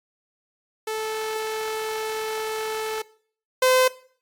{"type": "tone pair in turn", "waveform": "sawtooth", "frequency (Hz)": [437.2, 513.1], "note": ["A4", "C5"], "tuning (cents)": [-11, -34], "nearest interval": "minor third", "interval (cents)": 277, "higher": "second", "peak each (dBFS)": [-22, -12], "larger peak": "second", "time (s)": [[0.87, 3.02], [3.62, 3.88]], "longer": "first", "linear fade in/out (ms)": 5, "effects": ["noise-tail reverb RT60 0.5 s tail -19 dB re dry", "AAC 64 kbps"]}